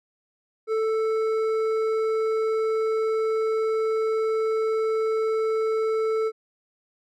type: tone with hard clipping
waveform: triangle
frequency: 440.9 Hz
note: A4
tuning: 4 cents sharp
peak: -23 dBFS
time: 0.67-6.32 s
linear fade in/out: 50 ms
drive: 11 dB
effects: none